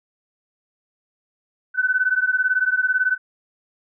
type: beating tone pair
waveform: sine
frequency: 1500 / 1518 Hz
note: F#6 / F#6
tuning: +23 / +44 cents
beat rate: 18 Hz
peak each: -20 dBFS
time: 1.74-3.18 s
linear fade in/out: 50 ms
effects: none